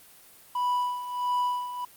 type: tone with tremolo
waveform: triangle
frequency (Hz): 986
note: B5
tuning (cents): -3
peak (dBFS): -21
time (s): 0.55-1.85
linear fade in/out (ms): 5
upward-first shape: sine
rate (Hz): 1.5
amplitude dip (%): 70
effects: white hiss -53 dBFS RMS until 1.96 s + Opus 32 kbps

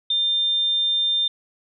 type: tone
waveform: sine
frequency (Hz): 3600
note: A7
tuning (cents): +39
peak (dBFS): -18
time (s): 0.1-1.28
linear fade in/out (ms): 5
effects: none

